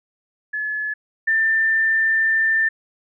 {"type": "tone pair in turn", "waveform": "sine", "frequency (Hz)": [1713, 1786.8], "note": ["A6", "A6"], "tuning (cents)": [-47, 26], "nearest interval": "minor second", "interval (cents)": 73, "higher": "second", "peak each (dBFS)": [-22, -15], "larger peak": "second", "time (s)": [[0.53, 0.94], [1.27, 2.69]], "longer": "second", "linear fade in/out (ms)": 10, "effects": []}